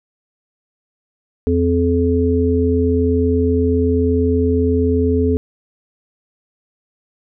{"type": "harmonic tone", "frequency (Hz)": 85.9, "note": "F2", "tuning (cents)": -28, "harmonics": [1, 3, 5], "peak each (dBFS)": [-17, -17, -17], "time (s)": [1.47, 5.37], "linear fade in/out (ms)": 0, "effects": []}